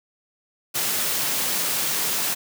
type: high-pass noise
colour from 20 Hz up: white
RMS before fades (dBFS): -24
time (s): 0.74-2.35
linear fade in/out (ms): 20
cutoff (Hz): 120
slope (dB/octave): 48
effects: none